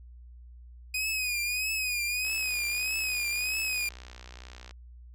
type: tone with vibrato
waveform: sawtooth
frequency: 2489 Hz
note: D#7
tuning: in tune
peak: -25 dBFS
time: 0.94-3.89 s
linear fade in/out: 5 ms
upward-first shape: triangle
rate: 1.6 Hz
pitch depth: 86 cents each way
type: click train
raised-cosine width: 0.2 ms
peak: -29 dBFS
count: 154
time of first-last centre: 2.25-4.71 s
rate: 62.2 Hz
effects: added 60 Hz sine -46 dBFS peak until 5.14 s